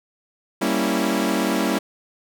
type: chord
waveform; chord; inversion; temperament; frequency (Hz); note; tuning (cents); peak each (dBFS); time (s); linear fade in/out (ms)
sawtooth; G diminished seventh; none; equal; 196 / 233.1 / 277.2 / 329.6; G3 / Bb3 / Db4 / Fb4; 0 / 0 / 0 / 0; -21; 0.61-1.79; 10
effects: none